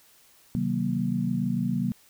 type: chord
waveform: sine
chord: C half-diminished seventh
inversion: none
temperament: just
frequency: 130.81 / 156.98 / 188.37 / 235.5 Hz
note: C3 / Eb3 / Gb3 / Bb3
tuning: 0 / +16 / +31 / +18 cents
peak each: -31 / -33 / -28 / -28 dBFS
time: 0.55-1.92 s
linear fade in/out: 0 ms
effects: white hiss -58 dBFS RMS until 2.09 s